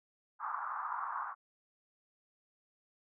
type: band-pass noise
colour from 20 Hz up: white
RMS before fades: -39 dBFS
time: 0.39-1.35 s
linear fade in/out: 50 ms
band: 900 to 1300 Hz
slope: 48 dB/octave
effects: none